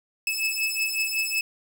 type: beating tone pair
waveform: sawtooth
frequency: 2601 / 2606.4 Hz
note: E7 / E7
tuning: -24 / -20 cents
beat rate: 5.4 Hz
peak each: -24 dBFS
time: 0.27-1.41 s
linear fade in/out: 2 ms
effects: 9-bit